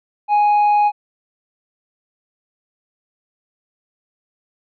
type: tone with tanh clipping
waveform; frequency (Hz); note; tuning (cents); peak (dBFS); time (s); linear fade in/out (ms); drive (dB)
sine; 830.6; G#5; 0; -12; 0.28-0.92; 50; 3
effects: none